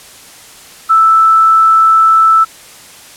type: tone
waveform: sine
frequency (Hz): 1318.5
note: E6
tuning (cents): 0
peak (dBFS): -4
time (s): 0.89-2.45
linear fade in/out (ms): 20
effects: white hiss -36 dBFS RMS until 3.16 s + low-pass 11000 Hz 12 dB/octave